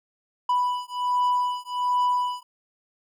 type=beating tone pair; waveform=triangle; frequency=987.8 / 989.1 Hz; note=B5 / B5; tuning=0 / +2 cents; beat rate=1.3 Hz; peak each=-23 dBFS; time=0.49-2.43 s; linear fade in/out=5 ms; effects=none